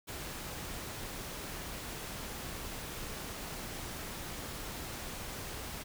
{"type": "noise", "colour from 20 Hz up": "pink", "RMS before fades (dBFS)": -42, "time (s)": [0.07, 5.84], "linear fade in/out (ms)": 20, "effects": []}